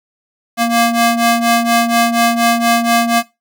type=ring-modulated tone; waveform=sawtooth; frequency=466.2 Hz; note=A#4; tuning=in tune; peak=-4 dBFS; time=0.57-3.23 s; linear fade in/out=50 ms; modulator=231 Hz; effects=noise-tail reverb RT60 0.2 s tail -17 dB re dry